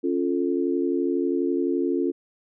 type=chord; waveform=sine; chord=Db augmented; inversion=none; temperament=equal; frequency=277.2 / 349.2 / 440 Hz; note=Db4 / F4 / A4; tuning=0 / 0 / 0 cents; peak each=-25 / -24 / -29 dBFS; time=0.03-2.12 s; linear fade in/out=20 ms; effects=none